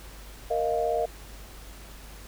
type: chord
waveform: sine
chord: Bb suspended fourth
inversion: none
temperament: equal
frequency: 466.2 / 622.3 / 698.5 Hz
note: Bb4 / Eb5 / F5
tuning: 0 / 0 / 0 cents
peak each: -28 dBFS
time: 0.5-1.06 s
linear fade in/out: 10 ms
effects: added 50 Hz sine -44 dBFS peak until 2.27 s + pink hiss -48 dBFS RMS until 2.27 s